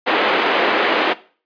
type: band-pass noise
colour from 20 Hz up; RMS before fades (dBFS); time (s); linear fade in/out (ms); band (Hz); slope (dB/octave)
pink; -17; 0.06-1.14; 20; 320 to 3200; 24
effects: noise-tail reverb RT60 0.4 s tail -18 dB re dry + resampled to 11025 Hz